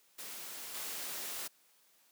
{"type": "noise with level steps", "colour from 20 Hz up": "white", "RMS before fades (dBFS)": [-45, -41], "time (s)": [0.18, 1.48], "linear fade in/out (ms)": 10, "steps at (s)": 0.74, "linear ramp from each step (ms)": 5, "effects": ["white hiss -68 dBFS RMS until 2.11 s", "high-pass 200 Hz 12 dB/octave"]}